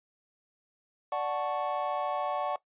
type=chord; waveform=triangle; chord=D major seventh; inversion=none; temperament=equal with one note detuned; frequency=587.3 / 740 / 873.9 / 1108.7 Hz; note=D5 / F#5 / A5 / C#6; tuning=0 / 0 / -12 / 0 cents; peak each=-32 / -31 / -35 / -33 dBFS; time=1.12-2.56 s; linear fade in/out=2 ms; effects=noise-tail reverb RT60 0.1 s tail -18 dB re dry + resampled to 8000 Hz